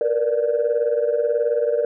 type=tone cluster; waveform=sine; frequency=463.2 / 481.7 / 589 Hz; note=A#4 / B4 / D5; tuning=-11 / -43 / +5 cents; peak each=-21 dBFS; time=0.01-1.85 s; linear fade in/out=2 ms; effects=tanh soft clip ceiling -11 dBFS